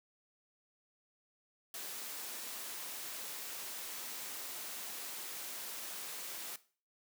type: high-pass noise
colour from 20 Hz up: white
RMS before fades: -44 dBFS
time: 1.74-6.56 s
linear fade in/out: 2 ms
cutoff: 240 Hz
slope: 12 dB/octave
effects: noise-tail reverb RT60 0.4 s tail -17 dB re dry